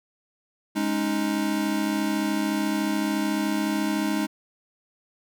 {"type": "chord", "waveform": "square", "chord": "Ab suspended fourth", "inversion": "none", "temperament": "equal", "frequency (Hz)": [207.7, 277.2, 311.1], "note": ["Ab3", "Db4", "Eb4"], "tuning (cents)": [0, 0, 0], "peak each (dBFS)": [-28, -31, -27], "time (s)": [0.75, 4.27], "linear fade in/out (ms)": 20, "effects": []}